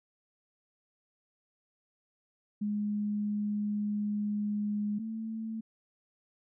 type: tone pair in turn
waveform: sine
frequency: 208 / 222.2 Hz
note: G#3 / A3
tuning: +3 / +17 cents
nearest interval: minor second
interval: 114 cents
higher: second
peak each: -29 / -34 dBFS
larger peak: first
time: 2.61-4.99 / 4.99-5.61 s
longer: first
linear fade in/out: 10 ms
effects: none